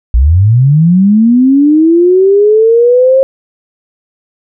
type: linear sweep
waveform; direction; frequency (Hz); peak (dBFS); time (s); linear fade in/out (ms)
sine; up; 54.5 to 539; -3; 0.14-3.23; 0
effects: none